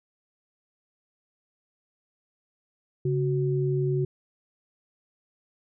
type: tone pair together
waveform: sine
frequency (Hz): 138.59 / 370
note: C#3 / F#4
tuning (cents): 0 / 0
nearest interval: octave + perfect fourth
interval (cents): 1700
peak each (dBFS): -24 / -27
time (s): 3.05-4.05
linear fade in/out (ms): 5
effects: none